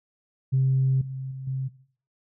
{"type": "tone with level steps", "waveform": "sine", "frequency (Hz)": 132.5, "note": "C3", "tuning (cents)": 22, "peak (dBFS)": [-17, -29, -32, -25], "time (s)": [0.52, 1.69], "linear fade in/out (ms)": 20, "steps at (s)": [1.01, 1.31, 1.47], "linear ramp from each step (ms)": 5, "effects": ["noise-tail reverb RT60 0.5 s tail -17 dB re dry", "tanh soft clip ceiling -14 dBFS"]}